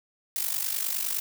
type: noise with amplitude modulation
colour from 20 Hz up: blue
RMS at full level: -26 dBFS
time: 0.36-1.2 s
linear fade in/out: 0 ms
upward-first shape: sine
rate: 49.8 Hz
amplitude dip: 75%
effects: none